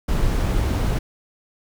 brown noise, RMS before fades -20 dBFS, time 0.08-0.99 s, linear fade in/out 10 ms, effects none

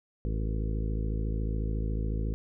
harmonic tone with a mistuned harmonic, 54 Hz, A1, 32 cents flat, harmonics 1 / 2 / 3 / 4 / 5 / 6 / 7 / 8 / 9, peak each -29 / -35 / -39 / -41 / -43 / -45 / -46 / -47 / -48 dBFS, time 0.25-2.34 s, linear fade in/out 0 ms, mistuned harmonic 8, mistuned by +51 cents, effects none

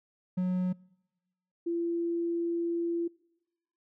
triangle / sine tone pair in turn, 182.7 / 339.6 Hz, F#3 / F4, -22 / -48 cents, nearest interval major seventh, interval 1074 cents, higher second, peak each -24 / -28 dBFS, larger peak first, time 0.37-0.73 / 1.66-3.08 s, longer second, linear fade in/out 10 ms, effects noise-tail reverb RT60 1.0 s tail -25 dB re dry

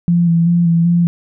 sine tone with vibrato, 170 Hz, F3, 46 cents flat, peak -9 dBFS, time 0.08-1.07 s, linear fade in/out 0 ms, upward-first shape square, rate 2.6 Hz, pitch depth 24 cents each way, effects none

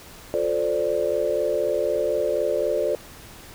sine chord, D minor seventh, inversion first, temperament equal with one note detuned, 355.3 / 440 / 523.3 / 587.3 Hz, F4 / A4 / C5 / D5, +30 / 0 / 0 / 0 cents, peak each -29 / -26 / -26 / -24 dBFS, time 0.34-2.95 s, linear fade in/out 0 ms, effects pink hiss -44 dBFS RMS until 3.54 s

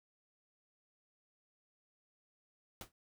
pink noise with exponential decay, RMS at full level -43 dBFS, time 2.81-2.92 s, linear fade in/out 1 ms, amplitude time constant 22 ms, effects none

